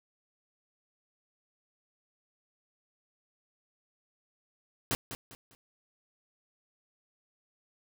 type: noise with echo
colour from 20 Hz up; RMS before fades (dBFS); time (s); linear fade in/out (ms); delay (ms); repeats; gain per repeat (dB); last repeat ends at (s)
pink; -30; 4.91-4.95; 0; 200; 3; -10; 5.55
effects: none